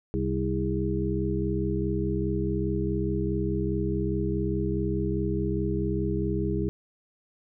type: harmonic tone with a mistuned harmonic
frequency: 64.8 Hz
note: C2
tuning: 16 cents flat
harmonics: 1 / 2 / 3 / 5 / 6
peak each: -31 / -31 / -31 / -31 / -31 dBFS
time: 0.14-6.69 s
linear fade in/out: 0 ms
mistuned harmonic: 6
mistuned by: +78 cents
effects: none